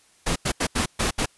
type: noise bursts at uneven times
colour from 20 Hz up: pink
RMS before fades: -23 dBFS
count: 6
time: 0.26-0.36 / 0.45-0.52 / 0.6-0.67 / 0.75-0.86 / 0.99-1.11 / 1.18-1.26 s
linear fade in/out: 10 ms
effects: white hiss -58 dBFS RMS until 1.37 s + resampled to 24000 Hz